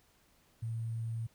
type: tone with sample-and-hold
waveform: sine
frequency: 113.8 Hz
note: A#2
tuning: 41 cents flat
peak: -34 dBFS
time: 0.62-1.27 s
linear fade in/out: 10 ms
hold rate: 8820 Hz
effects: pink hiss -68 dBFS RMS until 1.34 s